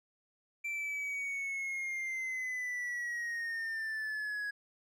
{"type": "linear sweep", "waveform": "triangle", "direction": "down", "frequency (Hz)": [2349, 1661], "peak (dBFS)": -33, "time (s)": [0.64, 4.51], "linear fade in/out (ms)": 10, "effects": []}